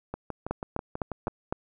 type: two click trains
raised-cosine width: 1 ms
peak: -19 / -14 dBFS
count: 8 / 5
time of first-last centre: 0.14-1.28 / 0.51-1.525 s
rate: 6.14 / 3.94 Hz
effects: none